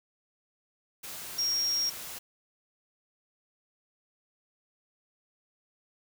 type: tone in noise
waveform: sine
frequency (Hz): 5588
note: F8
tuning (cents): 0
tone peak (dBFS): -26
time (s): 1.38-1.9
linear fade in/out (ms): 10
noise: white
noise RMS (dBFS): -41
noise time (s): 1.03-2.19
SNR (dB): +12
effects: none